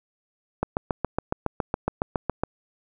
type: click train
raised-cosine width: 1 ms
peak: -9 dBFS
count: 14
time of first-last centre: 0.63-2.436 s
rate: 7.2 Hz
effects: none